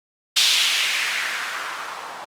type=noise with low-pass filter sweep; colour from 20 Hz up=violet; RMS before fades=-23 dBFS; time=0.36-2.25 s; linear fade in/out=10 ms; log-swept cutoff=3800 to 820 Hz; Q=2; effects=Opus 48 kbps